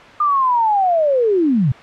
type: linear sweep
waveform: sine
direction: down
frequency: 1217 to 113.7 Hz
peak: -12 dBFS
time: 0.2-1.72 s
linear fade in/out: 5 ms
effects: white hiss -38 dBFS RMS until 1.82 s + low-pass 2000 Hz 12 dB/octave